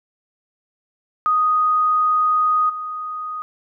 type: tone with level steps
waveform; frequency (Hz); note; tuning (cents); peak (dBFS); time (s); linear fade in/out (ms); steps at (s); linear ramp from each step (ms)
sine; 1244.5; D#6; 0; -14 / -25; 1.26-3.42; 0; 2.69; 10
effects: none